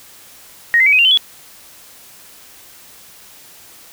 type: tone with pitch steps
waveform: sine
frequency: 1874 / 2067 / 2281 / 2516 / 2776 / 3062 / 3378 Hz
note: A#6 / C7 / C#7 / D#7 / F7 / G7 / G#7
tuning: +9 / -22 / +49 / +19 / -11 / -41 / +29 cents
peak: -8 dBFS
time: 0.74-1.174 s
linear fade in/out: 0 ms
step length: 62 ms
effects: white hiss -42 dBFS RMS until 3.92 s